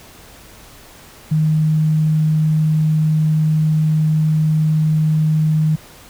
sine tone, 155.56 Hz, D#3, in tune, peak -12 dBFS, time 1.31-5.76 s, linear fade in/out 10 ms, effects pink hiss -42 dBFS RMS until 6.09 s

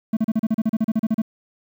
triangle tone bursts, 220 Hz, A3, in tune, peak -14 dBFS, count 15, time 0.13-1.219 s, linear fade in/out 5 ms, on 39 ms, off 36 ms, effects 8-bit

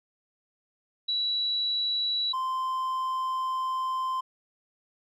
sine / triangle tone pair in turn, 3924 / 1039.3 Hz, B7 / C6, -12 / -12 cents, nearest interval octave + major seventh, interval 2300 cents, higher first, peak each -25 dBFS, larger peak neither, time 1.08-2.33 / 2.33-4.21 s, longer second, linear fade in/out 10 ms, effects none

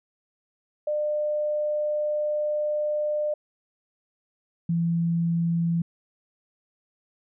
sine tone pair in turn, 600 / 168.37 Hz, D5 / E3, +37 / +37 cents, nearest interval octave + minor seventh, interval 2200 cents, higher first, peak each -23 / -21 dBFS, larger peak second, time 0.87-3.34 / 4.69-5.82 s, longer first, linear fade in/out 5 ms, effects none

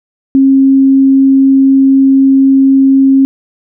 sine tone, 269.6 Hz, C#4, 48 cents flat, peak -3 dBFS, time 0.35-3.25 s, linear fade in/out 0 ms, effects none

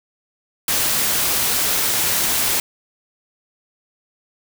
white noise, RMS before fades -19 dBFS, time 0.68-2.6 s, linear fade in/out 2 ms, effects none

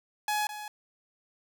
sawtooth tone with echo, 842 Hz, G#5, 24 cents sharp, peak -23 dBFS, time 0.28-0.47 s, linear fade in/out 2 ms, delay 210 ms, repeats 1, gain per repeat -11 dB, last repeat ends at 0.68 s, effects none

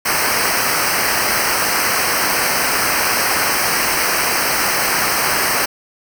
pink noise with comb filter, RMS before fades -17 dBFS, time 0.05-5.66 s, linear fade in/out 10 ms, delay 0.28 ms, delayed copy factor -0.95, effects none

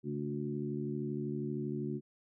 harmonic tone with a mistuned harmonic, 72.7 Hz, D2, 17 cents flat, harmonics 2 / 3 / 4 / 5, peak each -39 / -39 / -41 / -40 dBFS, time 0.03-2.01 s, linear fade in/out 50 ms, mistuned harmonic 2, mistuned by -65 cents, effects none

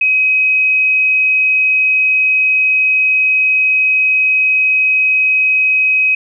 sine tone, 2533 Hz, D#7, 30 cents sharp, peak -9 dBFS, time 0.01-6.15 s, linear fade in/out 5 ms, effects none

